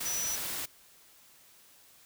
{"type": "tone in noise", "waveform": "sine", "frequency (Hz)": 5910, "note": "F#8", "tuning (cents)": -3, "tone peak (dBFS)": -32, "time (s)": [0.05, 0.36], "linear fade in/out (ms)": 10, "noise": "white", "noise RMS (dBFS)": -36, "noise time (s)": [0, 0.66], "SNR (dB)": 1, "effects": ["white hiss -59 dBFS RMS until 2.05 s"]}